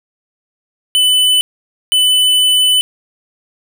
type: tone bursts at uneven times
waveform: square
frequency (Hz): 3002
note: F#7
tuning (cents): +24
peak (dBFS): -9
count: 2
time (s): 0.95-1.41 / 1.92-2.81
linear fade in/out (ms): 0
effects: none